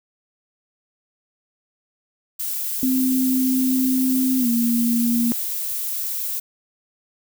violet noise, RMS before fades -26 dBFS, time 2.39-6.4 s, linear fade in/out 10 ms
sine tone with pitch glide, 259.1 to 234.9 Hz, C4 to A#3, -17 to +13 cents, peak -17 dBFS, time 2.83-5.32 s, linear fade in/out 0 ms, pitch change -170 cents, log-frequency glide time 4.39-4.48 s
effects none

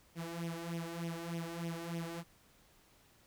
sawtooth tone with flanger, 167.9 Hz, E3, 32 cents sharp, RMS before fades -41 dBFS, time 0.15-2.24 s, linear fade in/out 50 ms, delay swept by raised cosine 0.33 to 2.73 ms, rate 3.3 Hz, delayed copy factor +0.75, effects pink hiss -66 dBFS RMS until 3.26 s

